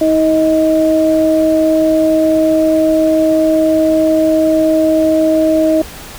sine tone pair together, 318.1 / 629.6 Hz, D#4 / D#5, +38 / +20 cents, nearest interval octave, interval 1182 cents, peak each -11 dBFS, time 0.01-5.82 s, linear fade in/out 5 ms, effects pink hiss -31 dBFS RMS until 6.18 s

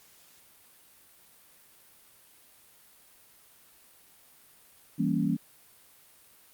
sine chord, E diminished seventh, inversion none, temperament equal, 164.81 / 196 / 233.1 / 277.2 Hz, E3 / G3 / Bb3 / Db4, 0 / 0 / 0 / 0 cents, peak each -30 dBFS, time 4.98-5.37 s, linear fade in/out 20 ms, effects white hiss -58 dBFS RMS until 6.53 s + Opus 48 kbps

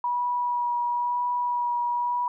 sine tone with vibrato, 969 Hz, B5, 33 cents flat, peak -23 dBFS, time 0.04-2.28 s, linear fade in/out 2 ms, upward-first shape sine, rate 0.99 Hz, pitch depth 13 cents each way, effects none

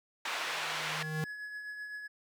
white band-pass noise, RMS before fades -36 dBFS, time 0.25-1.03 s, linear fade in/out 5 ms, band 680 to 2700 Hz, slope 12 dB/octave
square tone with exponential growth, 156 Hz, D#3, 5 cents sharp, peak -31 dBFS, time 0.36-1.24 s, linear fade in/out 0 ms, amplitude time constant 190 ms
triangle tone with tremolo, 1691 Hz, G#6, 31 cents sharp, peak -36 dBFS, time 1.02-2.08 s, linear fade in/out 20 ms, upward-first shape triangle, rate 7.8 Hz, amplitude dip 45%
effects none

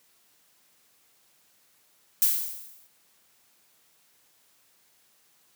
violet noise with exponential decay, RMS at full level -19 dBFS, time 2.22-2.87 s, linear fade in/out 0 ms, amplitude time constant 140 ms, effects white hiss -64 dBFS RMS until 5.55 s + high-pass 100 Hz 12 dB/octave

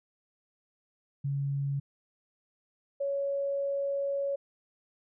sine tone pair in turn, 139.8 / 558 Hz, C#3 / C#5, +15 / +11 cents, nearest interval 2 octaves, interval 2396 cents, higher second, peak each -28 / -28 dBFS, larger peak neither, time 1.24-1.8 / 3-4.36 s, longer second, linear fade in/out 10 ms, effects none

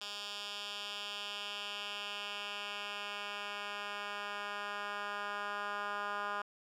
10% pulse tone with band-pass filter sweep, 204.5 Hz, G#3, 26 cents flat, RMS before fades -41 dBFS, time 0.01-6.42 s, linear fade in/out 5 ms, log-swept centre 3900 to 1400 Hz, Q 2, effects none

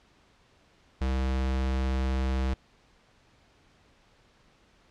square tone, 65.41 Hz, C2, in tune, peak -26 dBFS, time 1.01-2.54 s, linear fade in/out 5 ms, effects pink hiss -62 dBFS RMS until 4.9 s + low-pass 5000 Hz 12 dB/octave

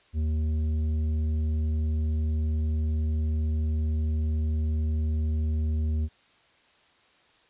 triangle tone with tanh clipping, 77.78 Hz, D#2, in tune, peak -25 dBFS, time 0.13-6.09 s, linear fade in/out 50 ms, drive 12 dB, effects white hiss -61 dBFS RMS until 7.49 s + resampled to 8000 Hz

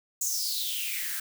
blue noise with high-pass filter sweep, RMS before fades -31 dBFS, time 0.21-1.2 s, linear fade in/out 5 ms, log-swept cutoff 7000 to 1500 Hz, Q 7, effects none

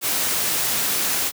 white noise, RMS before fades -22 dBFS, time 0.01-1.32 s, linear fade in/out 50 ms, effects high-pass 100 Hz 12 dB/octave

